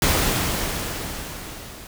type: noise with level ramp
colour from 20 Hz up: pink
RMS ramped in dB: -18 to -40 dBFS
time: 0.02-1.87 s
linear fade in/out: 2 ms
effects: none